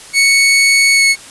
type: tone with pitch glide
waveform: sawtooth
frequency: 2217 to 2199 Hz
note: C#7 to C#7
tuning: 0 to -14 cents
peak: -4 dBFS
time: 0.13-1.16 s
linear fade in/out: 50 ms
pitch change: -14 cents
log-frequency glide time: 0.94-1.04 s
effects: white hiss -35 dBFS RMS until 1.3 s + resampled to 24000 Hz